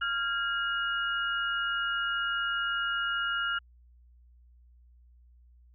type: tone cluster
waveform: sine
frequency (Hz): 1389 / 1634 / 2881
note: F6 / G#6 / F#7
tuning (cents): -10 / -29 / -47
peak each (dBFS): -29 / -36 / -35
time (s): 0.01-3.59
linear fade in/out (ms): 10
effects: added 60 Hz sine -55 dBFS peak until 5.74 s